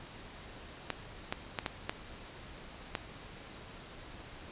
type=clicks; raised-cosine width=0.3 ms; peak=-16 dBFS; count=6; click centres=0.903 / 1.325 / 1.588 / 1.662 / 1.895 / 2.952 s; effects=pink hiss -49 dBFS RMS until 4.51 s + resampled to 8000 Hz